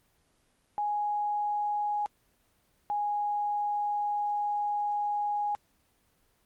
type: tone pair in turn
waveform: sine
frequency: 830.6 / 827.3 Hz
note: G#5 / G#5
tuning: 0 / -7 cents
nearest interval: unison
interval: 7 cents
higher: first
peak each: -27 dBFS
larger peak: neither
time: 0.78-2.06 / 2.9-5.55 s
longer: second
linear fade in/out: 0 ms
effects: pink hiss -69 dBFS RMS until 6.45 s + Opus 24 kbps